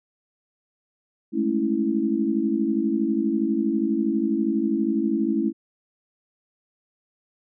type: chord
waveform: sine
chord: A major seventh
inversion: third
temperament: equal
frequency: 207.7 / 220 / 277.2 / 329.6 Hz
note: G#3 / A3 / C#4 / E4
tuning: 0 / 0 / 0 / 0 cents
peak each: -29 / -25 / -26 / -24 dBFS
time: 1.32-5.53 s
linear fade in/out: 50 ms
effects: none